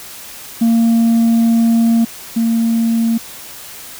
sine tone pair in turn, 229.7 / 228.7 Hz, A#3 / A#3, -25 / -33 cents, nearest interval unison, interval 8 cents, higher first, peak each -6 / -10 dBFS, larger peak first, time 0.61-2.05 / 2.36-3.18 s, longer first, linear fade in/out 10 ms, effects tanh soft clip ceiling -8 dBFS + white hiss -33 dBFS RMS until 3.99 s

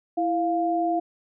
sine tone pair together, 331.7 / 700 Hz, E4 / F5, +11 / +4 cents, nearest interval octave + minor second, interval 1293 cents, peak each -25 / -23 dBFS, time 0.17-1 s, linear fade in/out 10 ms, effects none

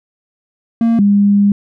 triangle / sine tone pair in turn, 230 / 202.4 Hz, A#3 / G#3, -23 / -44 cents, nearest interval major second, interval 221 cents, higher first, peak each -7 dBFS, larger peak neither, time 0.81-0.99 / 0.99-1.52 s, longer second, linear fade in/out 2 ms, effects none

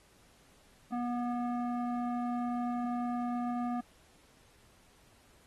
square tone with low-pass filter, 242.2 Hz, B3, 34 cents flat, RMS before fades -34 dBFS, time 0.92-3.81 s, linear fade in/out 10 ms, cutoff 970 Hz, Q 2.8, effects pink hiss -64 dBFS RMS until 5.46 s + AAC 32 kbps

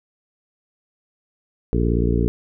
harmonic tone with a mistuned harmonic, 58.27 Hz, A#1, in tune, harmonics 1 / 2 / 3 / 4 / 5 / 6 / 7 / 8, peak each -20 / -23 / -25 / -26 / -27 / -28 / -28 / -29 dBFS, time 1.73-2.28 s, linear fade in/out 0 ms, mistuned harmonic 8, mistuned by -80 cents, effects none

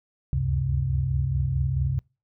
sine tone cluster, 70.1 / 74.8 / 94.3 / 132.5 Hz, C#2 / D2 / F#2 / C3, +20 / +32 / +33 / +22 cents, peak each -28 / -32 / -30 / -24 dBFS, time 0.33-1.99 s, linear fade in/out 0 ms, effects noise-tail reverb RT60 0.3 s tail -26 dB re dry

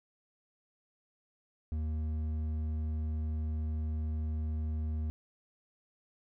sine tone with hard clipping, 77.78 Hz, D#2, in tune, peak -33 dBFS, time 1.72-5.1 s, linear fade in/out 0 ms, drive 6 dB, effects none

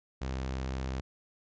sawtooth tone, 65.41 Hz, C2, in tune, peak -29 dBFS, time 0.21-1.01 s, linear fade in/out 10 ms, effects resampled to 16000 Hz

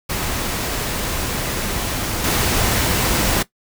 pink noise with level steps, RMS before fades -23 / -18 dBFS, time 0.09-3.43 s, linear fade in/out 10 ms, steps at 2.24 s, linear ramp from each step 2 ms, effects noise-tail reverb RT60 0.1 s tail -17 dB re dry

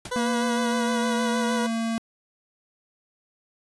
pink noise with exponential decay, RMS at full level -30 dBFS, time 0.05-0.17 s, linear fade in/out 5 ms, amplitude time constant 25 ms
20% pulse tone with vibrato, 491.2 Hz, B4, 9 cents flat, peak -21 dBFS, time 0.11-1.67 s, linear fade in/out 10 ms, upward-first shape sine, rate 6.5 Hz, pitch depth 35 cents each way
square tone with pitch glide, 233.1 to 227.4 Hz, A#3 to A#3, 0 to -43 cents, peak -25 dBFS, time 0.16-1.98 s, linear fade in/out 0 ms, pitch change -43 cents, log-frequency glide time 0.44-1.12 s
effects resampled to 24000 Hz

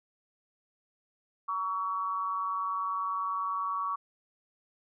sine tone with amplitude modulation, 1130 Hz, C#6, 33 cents sharp, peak -26 dBFS, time 1.48-3.96 s, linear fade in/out 10 ms, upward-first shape sine, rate 190 Hz, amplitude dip 70%, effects none

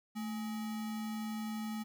sine tone with sample-and-hold, 219.1 Hz, A3, 7 cents flat, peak -36 dBFS, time 0.15-1.84 s, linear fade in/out 20 ms, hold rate 1050 Hz, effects none

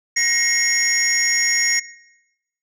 sine tone cluster, 1879 / 2159 / 5590 / 6720 Hz, A#6 / C#7 / F8 / G#8, +13 / -46 / +1 / +19 cents, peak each -20 dBFS, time 0.16-1.8 s, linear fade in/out 10 ms, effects noise-tail reverb RT60 0.9 s tail -19 dB re dry + tanh soft clip ceiling -10 dBFS

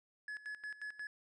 triangle tone with tremolo, 1701 Hz, G#6, 41 cents sharp, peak -39 dBFS, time 0.28-1.07 s, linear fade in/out 2 ms, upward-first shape square, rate 5.6 Hz, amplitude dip 80%, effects resampled to 24000 Hz

